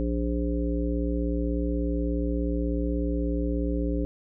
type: harmonic tone with a mistuned harmonic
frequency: 58.27 Hz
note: A#1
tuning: in tune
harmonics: 1 / 3 / 5 / 7 / 9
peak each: -27 / -33 / -29 / -35 / -35 dBFS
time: 0-4.05 s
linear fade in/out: 0 ms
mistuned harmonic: 1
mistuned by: +23 cents
effects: none